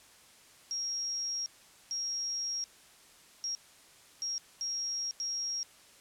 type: tone bursts at uneven times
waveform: sine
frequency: 5600 Hz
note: F8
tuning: 4 cents sharp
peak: -32 dBFS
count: 6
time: 0.71-1.46 / 1.91-2.64 / 3.44-3.55 / 4.22-4.38 / 4.61-5.11 / 5.2-5.63 s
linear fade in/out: 0 ms
effects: white hiss -58 dBFS RMS until 6 s + low-pass 10000 Hz 12 dB/octave